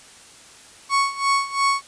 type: tone with tremolo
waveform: 35% pulse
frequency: 1108.7 Hz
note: C#6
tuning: in tune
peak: -14 dBFS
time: 0.89-1.82 s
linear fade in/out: 50 ms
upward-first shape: sine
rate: 2.9 Hz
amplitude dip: 85%
effects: white hiss -46 dBFS RMS until 1.87 s + resampled to 22050 Hz